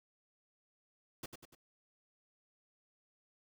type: noise with echo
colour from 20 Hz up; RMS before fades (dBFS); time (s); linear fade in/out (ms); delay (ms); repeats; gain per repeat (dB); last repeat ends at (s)
pink; -44; 1.23-1.26; 5; 97; 3; -6; 1.551
effects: none